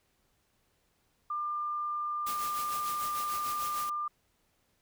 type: tone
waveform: sine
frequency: 1197 Hz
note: D6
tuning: 33 cents sharp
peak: -31 dBFS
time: 1.3-4.08 s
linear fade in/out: 5 ms
type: noise with tremolo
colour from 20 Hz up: white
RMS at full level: -39 dBFS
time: 2.26-3.9 s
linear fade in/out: 10 ms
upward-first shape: sine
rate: 6.7 Hz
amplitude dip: 50%
effects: pink hiss -73 dBFS RMS until 4.81 s